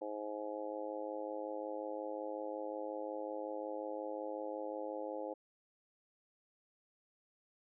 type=harmonic tone; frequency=105.5 Hz; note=G#2; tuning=28 cents sharp; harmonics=3 / 4 / 5 / 6 / 7 / 8; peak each=-46 / -48 / -42 / -49 / -52 / -48 dBFS; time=0.01-5.34 s; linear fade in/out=10 ms; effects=none